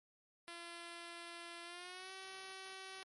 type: tone with pitch glide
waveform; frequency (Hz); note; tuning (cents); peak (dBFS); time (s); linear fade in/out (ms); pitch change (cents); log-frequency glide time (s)
5% pulse; 341.7 to 381.3; F4 to G4; -38 to -48; -37; 0.48-3.03; 0; +190; 1.64-2.12
effects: MP3 48 kbps